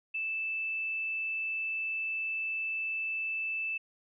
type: tone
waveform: sine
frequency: 2637 Hz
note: E7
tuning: in tune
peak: -31 dBFS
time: 0.14-3.78 s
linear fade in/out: 10 ms
effects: none